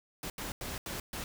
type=noise bursts at uneven times; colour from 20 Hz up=pink; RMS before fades=-39 dBFS; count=5; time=0.23-0.3 / 0.38-0.52 / 0.61-0.78 / 0.86-1 / 1.13-1.24 s; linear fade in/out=2 ms; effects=none